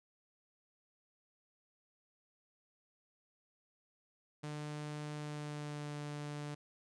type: tone with pitch glide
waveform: sawtooth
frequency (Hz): 149.5 to 147.19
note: D3 to D3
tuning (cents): +31 to +4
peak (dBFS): -37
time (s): 4.43-6.55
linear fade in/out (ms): 10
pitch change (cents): -27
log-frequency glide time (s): 5.14-5.95
effects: resampled to 22050 Hz